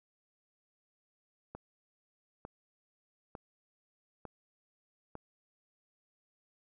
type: click train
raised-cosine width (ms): 1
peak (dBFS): -29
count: 5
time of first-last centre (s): 1.55-5.154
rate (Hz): 1.11
effects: none